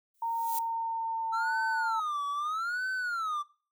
violet noise with exponential growth, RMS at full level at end -33 dBFS, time 0.14-0.59 s, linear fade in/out 5 ms, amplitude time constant 97 ms
sine tone with pitch glide, 920 to 895.4 Hz, A#5 to A5, -23 to +30 cents, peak -29 dBFS, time 0.22-2 s, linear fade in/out 5 ms, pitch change -47 cents, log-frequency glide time 0.44-1.57 s
triangle tone with vibrato, 1320 Hz, E6, 2 cents sharp, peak -28 dBFS, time 1.32-3.43 s, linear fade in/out 20 ms, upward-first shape sine, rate 0.79 Hz, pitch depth 250 cents each way
effects noise-tail reverb RT60 0.4 s tail -21 dB re dry

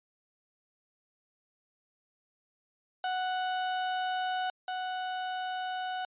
35% pulse tone pair in turn, 740 / 740 Hz, F#5 / F#5, 0 / 0 cents, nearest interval unison, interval 0 cents, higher neither, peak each -28 / -31 dBFS, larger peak first, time 3.04-4.5 / 4.68-6.05 s, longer first, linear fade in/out 2 ms, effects resampled to 8000 Hz

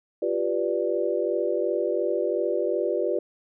sine chord, G dominant seventh, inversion third, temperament equal, 349.2 / 392 / 493.9 / 587.3 Hz, F4 / G4 / B4 / D5, 0 / 0 / 0 / 0 cents, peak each -28 dBFS, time 0.22-3.19 s, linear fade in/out 5 ms, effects none

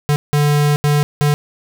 square tone bursts at uneven times, 146.83 Hz, D3, in tune, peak -12 dBFS, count 4, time 0.09-0.16 / 0.33-0.76 / 0.84-1.03 / 1.21-1.34 s, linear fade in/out 0 ms, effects none

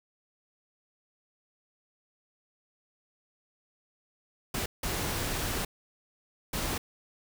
pink noise bursts at uneven times, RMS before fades -32 dBFS, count 3, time 4.54-4.66 / 4.83-5.65 / 6.53-6.78 s, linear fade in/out 5 ms, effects none

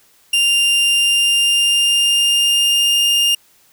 40% pulse tone with pitch glide, 2794 to 2817 Hz, F7 to F7, 0 to +14 cents, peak -11 dBFS, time 0.33-3.35 s, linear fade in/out 5 ms, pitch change +14 cents, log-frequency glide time 0.81-3.03 s, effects white hiss -53 dBFS RMS until 3.72 s

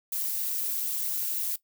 violet noise with amplitude modulation, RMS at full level -27 dBFS, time 0.12-1.56 s, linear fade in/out 5 ms, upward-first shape sine, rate 232 Hz, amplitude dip 70%, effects noise-tail reverb RT60 0.1 s tail -17 dB re dry

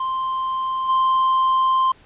triangle tone with level steps, 1046.5 Hz, C6, in tune, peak -19 / -13 dBFS, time 0-1.92 s, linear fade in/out 5 ms, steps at 0.88 s, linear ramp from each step 20 ms, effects pink hiss -51 dBFS RMS until 2.05 s + resampled to 8000 Hz

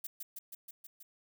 violet noise with echo, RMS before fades -40 dBFS, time 0.04-0.07 s, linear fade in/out 5 ms, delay 160 ms, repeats 6, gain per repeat -2 dB, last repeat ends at 1.03 s, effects none

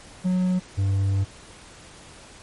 triangle tone pair in turn, 183.1 / 97.89 Hz, F#3 / G2, -18 / -2 cents, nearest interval major seventh, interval 1084 cents, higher first, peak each -17 dBFS, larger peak neither, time 0.24-0.6 / 0.77-1.25 s, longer second, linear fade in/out 20 ms, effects pink hiss -46 dBFS RMS until 2.42 s + MP3 48 kbps

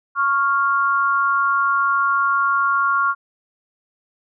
sine tone pair together, 1106.3 / 1396.9 Hz, C#6 / F6, -4 / 0 cents, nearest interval major third, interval 404 cents, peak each -18 dBFS, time 0.15-3.15 s, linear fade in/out 50 ms, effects none

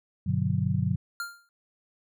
sine chord, G major seventh, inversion none, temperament just, 98 / 122.5 / 147 / 183.75 Hz, G2 / B2 / D3 / F#3, 0 / -14 / +2 / -12 cents, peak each -29 dBFS, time 0.26-0.96 s, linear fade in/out 10 ms
square tone with exponential decay, 1396.9 Hz, F6, in tune, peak -29 dBFS, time 1.2-1.49 s, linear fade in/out 1 ms, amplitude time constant 61 ms
effects none

